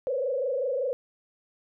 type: tone with frequency modulation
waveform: sine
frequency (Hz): 526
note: C5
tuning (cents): +9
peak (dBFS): -25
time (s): 0.07-0.93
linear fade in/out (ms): 0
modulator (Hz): 25.3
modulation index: 1.7
effects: none